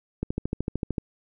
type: click train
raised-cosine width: 3 ms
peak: -14 dBFS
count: 11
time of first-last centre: 0.23-0.982 s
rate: 13.3 Hz
effects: none